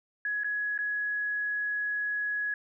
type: tone with dropouts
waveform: sine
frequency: 1678 Hz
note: G#6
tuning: 17 cents sharp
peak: -28 dBFS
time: 0.25-2.54 s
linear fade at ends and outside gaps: 2 ms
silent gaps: 0.435-0.444 / 0.778-0.788 s
effects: none